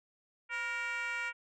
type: tone with frequency modulation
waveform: sine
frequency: 1864.7 Hz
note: A#6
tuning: in tune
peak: -31 dBFS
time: 0.49-1.33 s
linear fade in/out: 50 ms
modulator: 450 Hz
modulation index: 1.6
effects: tanh soft clip ceiling -33 dBFS